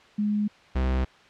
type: tone pair in turn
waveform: sine / 45% pulse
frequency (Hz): 208.6 / 64.65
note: G#3 / C2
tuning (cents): +8 / -20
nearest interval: octave + minor sixth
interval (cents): 2028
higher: first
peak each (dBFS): -22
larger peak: neither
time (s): 0.18-0.48 / 0.75-1.05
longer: neither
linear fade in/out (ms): 10
effects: white hiss -53 dBFS RMS until 1.29 s + low-pass 3000 Hz 12 dB/octave